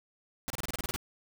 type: noise bursts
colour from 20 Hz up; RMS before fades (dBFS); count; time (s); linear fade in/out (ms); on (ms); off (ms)
pink; -35; 10; 0.48-0.961; 0; 22; 29
effects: none